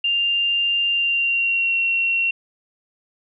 sine tone with pitch glide, 2794 to 2732 Hz, F7 to F7, 0 to -39 cents, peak -17 dBFS, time 0.04-2.31 s, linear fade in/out 5 ms, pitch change -39 cents, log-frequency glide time 0.88-1.77 s, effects none

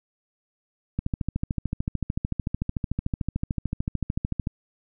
click train, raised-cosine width 5 ms, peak -13 dBFS, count 48, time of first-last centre 0.99-4.471 s, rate 13.5 Hz, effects none

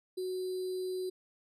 sine tone with sample-and-hold, 370 Hz, F#4, in tune, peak -33 dBFS, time 0.17-1.1 s, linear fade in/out 10 ms, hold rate 4410 Hz, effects resampled to 32000 Hz

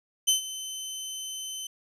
20% pulse tone with ADSR envelope, 3060 Hz, G7, 42 cents flat, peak -13 dBFS, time 0.27-1.67 s, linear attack 16 ms, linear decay 120 ms, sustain -16 dB, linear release 4 ms, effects resampled to 32000 Hz

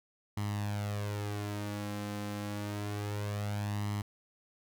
sawtooth tone with flanger, 103.2 Hz, G#2, 10 cents flat, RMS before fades -36 dBFS, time 0.37-4.02 s, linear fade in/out 5 ms, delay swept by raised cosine 0.98 to 3.88 ms, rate 0.28 Hz, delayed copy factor +0.65, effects none

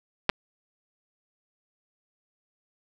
clicks, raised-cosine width 0.3 ms, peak -5 dBFS, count 2, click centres 0.293 / 0.298 s, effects none

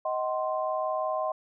sine chord, C diminished, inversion first, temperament just, 627.9 / 753.5 / 1046.5 Hz, Eb5 / Gb5 / C6, +16 / +31 / 0 cents, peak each -29 / -33 / -32 dBFS, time 0.05-1.32 s, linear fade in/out 5 ms, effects none

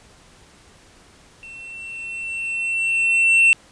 triangle tone with level ramp, 2699 Hz, E7, 40 cents sharp, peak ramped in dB -35 to -8 dBFS, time 1.43-3.53 s, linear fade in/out 0 ms, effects pink hiss -50 dBFS RMS until 3.71 s + resampled to 22050 Hz

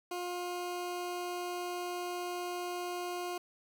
20% pulse tone, 355.1 Hz, F4, 29 cents sharp, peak -31 dBFS, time 0.11-3.38 s, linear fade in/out 5 ms, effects none

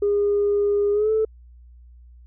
sine tone with pitch glide, 408.2 to 437.5 Hz, G#4 to A4, -30 to -10 cents, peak -16 dBFS, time 0.02-1.25 s, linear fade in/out 5 ms, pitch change +120 cents, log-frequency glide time 0.92-1.11 s, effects tanh soft clip ceiling -13 dBFS + added 60 Hz sine -44 dBFS peak until 2.26 s

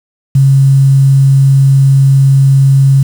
sine tone with quantisation, 136.2 Hz, C#3, 30 cents flat, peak -3 dBFS, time 0.35-3.03 s, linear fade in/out 5 ms, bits 5, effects none

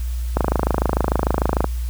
click train, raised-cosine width 1 ms, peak -3 dBFS, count 35, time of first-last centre 0.37-1.643 s, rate 26.7 Hz, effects added 60 Hz sine -21 dBFS peak until 1.89 s + white hiss -43 dBFS RMS until 1.89 s

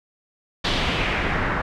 pink noise with low-pass filter sweep, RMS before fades -23 dBFS, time 0.64-1.62 s, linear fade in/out 10 ms, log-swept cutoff 3900 to 1500 Hz, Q 2, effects none

